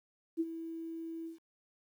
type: tone with ADSR envelope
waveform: sine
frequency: 328.3 Hz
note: E4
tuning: 7 cents flat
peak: -27 dBFS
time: 0.37-1.39 s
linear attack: 33 ms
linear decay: 39 ms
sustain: -12 dB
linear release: 130 ms
effects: 11-bit